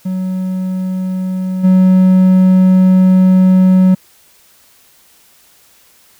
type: tone with level steps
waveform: triangle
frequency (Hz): 186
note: F#3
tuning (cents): +9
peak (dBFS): -13 / -3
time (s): 0.05-3.95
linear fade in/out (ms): 10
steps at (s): 1.63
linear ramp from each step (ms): 20
effects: white hiss -48 dBFS RMS until 6.19 s

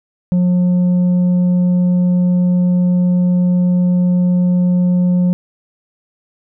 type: tone with tanh clipping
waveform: sine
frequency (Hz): 179.2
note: F3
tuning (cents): +45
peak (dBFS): -11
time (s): 0.32-5.33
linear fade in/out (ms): 0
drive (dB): 4
effects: none

